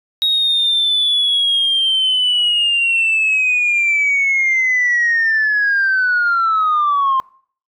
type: linear sweep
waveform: sine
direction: down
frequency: 3784 to 1046.5 Hz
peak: -11 dBFS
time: 0.22-7.2 s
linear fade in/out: 0 ms
effects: noise-tail reverb RT60 0.5 s tail -23 dB re dry + tanh soft clip ceiling -9 dBFS